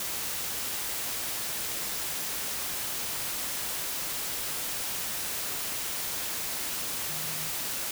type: tone in noise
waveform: sine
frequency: 156.6 Hz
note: D#3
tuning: 11 cents sharp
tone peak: -44 dBFS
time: 7.1-7.5 s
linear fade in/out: 2 ms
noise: white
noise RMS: -33 dBFS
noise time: 0-7.91 s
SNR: -14 dB
effects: none